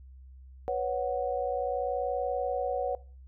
sine chord, B suspended second, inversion none, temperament equal, 493.9 / 554.4 / 740 Hz, B4 / C#5 / F#5, 0 / 0 / 0 cents, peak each -32 dBFS, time 0.68-2.95 s, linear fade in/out 0 ms, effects noise-tail reverb RT60 0.4 s tail -21 dB re dry + added 65 Hz sine -47 dBFS peak until 3.27 s

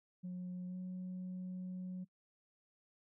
sine tone with pitch glide, 180.6 to 183.44 Hz, F#3 to F#3, -42 to -15 cents, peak -39 dBFS, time 0.23-2.05 s, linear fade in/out 20 ms, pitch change +27 cents, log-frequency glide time 0.67-0.76 s, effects noise-tail reverb RT60 0.1 s tail -25 dB re dry + tanh soft clip ceiling -39 dBFS

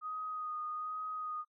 sine tone with vibrato, 1244.5 Hz, D#6, in tune, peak -37 dBFS, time 0.01-1.45 s, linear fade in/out 50 ms, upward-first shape sine, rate 1.2 Hz, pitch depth 19 cents each way, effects noise-tail reverb RT60 0.1 s tail -20 dB re dry

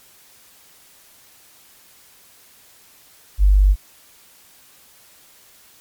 sine tone, 49.04 Hz, G1, 1 cent sharp, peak -9 dBFS, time 3.38-3.76 s, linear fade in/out 50 ms, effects white hiss -50 dBFS RMS until 5.8 s + MP3 96 kbps

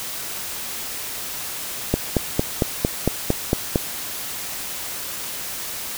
click train, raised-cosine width 2 ms, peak -3 dBFS, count 9, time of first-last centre 1.94-3.758 s, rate 4.4 Hz, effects white hiss -30 dBFS RMS until 5.97 s

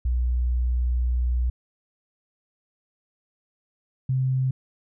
sine tone pair in turn, 61.2 / 130.54 Hz, B1 / C3, -15 / -4 cents, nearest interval octave + minor second, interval 1311 cents, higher second, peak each -20 / -20 dBFS, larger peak neither, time 0.05-1.5 / 4.09-4.51 s, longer first, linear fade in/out 5 ms, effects none

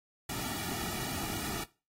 pink noise with comb filter, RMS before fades -37 dBFS, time 0.29-1.64 s, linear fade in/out 5 ms, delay 1.9 ms, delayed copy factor -0.8, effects noise-tail reverb RT60 0.3 s tail -19 dB re dry + AAC 48 kbps

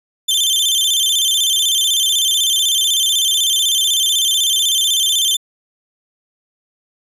sawtooth tone with vibrato, 3331 Hz, G#7, 4 cents sharp, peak -10 dBFS, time 0.28-5.37 s, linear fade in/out 10 ms, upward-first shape square, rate 16 Hz, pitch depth 100 cents each way, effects resampled to 32000 Hz

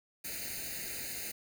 white noise with comb filter, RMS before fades -40 dBFS, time 0.24-1.32 s, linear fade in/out 10 ms, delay 0.45 ms, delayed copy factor +0.95, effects none

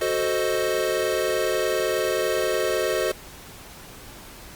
square chord, F# diminished seventh, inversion none, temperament equal, 370 / 440 / 523.3 / 622.3 Hz, F#4 / A4 / C5 / Eb5, 0 / 0 / 0 / 0 cents, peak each -28 dBFS, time 0.01-3.12 s, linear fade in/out 5 ms, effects pink hiss -43 dBFS RMS until 4.55 s + Opus 48 kbps

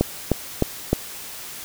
click train, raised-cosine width 2 ms, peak -3 dBFS, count 4, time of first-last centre 0.01-0.93 s, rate 3.26 Hz, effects white hiss -36 dBFS RMS until 1.64 s

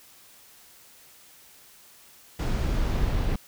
brown noise with low-pass filter sweep, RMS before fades -25 dBFS, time 2.39-3.36 s, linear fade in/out 5 ms, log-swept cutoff 7600 to 4400 Hz, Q 0.95, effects white hiss -53 dBFS RMS until 3.47 s

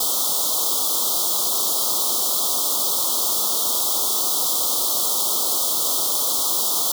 white band-stop noise, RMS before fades -21 dBFS, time 0-6.92 s, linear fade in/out 5 ms, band 1300 to 3200 Hz, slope 96 dB/octave, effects high-pass 300 Hz 12 dB/octave

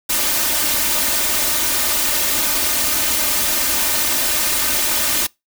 white noise with comb filter, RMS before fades -18 dBFS, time 0.09-5.27 s, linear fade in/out 10 ms, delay 3.3 ms, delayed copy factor +0.8, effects noise-tail reverb RT60 0.2 s tail -24 dB re dry

